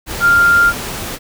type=tone in noise; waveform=sine; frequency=1396.9 Hz; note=F6; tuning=in tune; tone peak=-7 dBFS; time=0.2-0.73 s; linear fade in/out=50 ms; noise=pink; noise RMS=-24 dBFS; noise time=0.06-1.19 s; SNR=+14 dB; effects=none